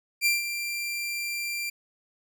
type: tone with ADSR envelope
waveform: sawtooth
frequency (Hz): 2369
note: D7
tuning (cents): +14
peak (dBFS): -16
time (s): 0.21-1.7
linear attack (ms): 48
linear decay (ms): 160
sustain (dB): -10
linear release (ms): 8
effects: none